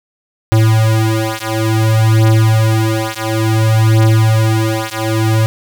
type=beating tone pair; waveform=square; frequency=110.4 / 110.97 Hz; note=A2 / A2; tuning=+6 / +15 cents; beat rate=0.57 Hz; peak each=-13 dBFS; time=0.52-5.46 s; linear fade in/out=0 ms; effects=none